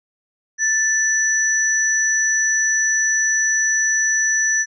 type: tone pair together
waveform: sine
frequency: 1760 / 5920 Hz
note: A6 / F#8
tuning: 0 / 0 cents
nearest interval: octave + major sixth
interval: 2100 cents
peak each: -18 dBFS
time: 0.58-4.66 s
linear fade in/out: 50 ms
effects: none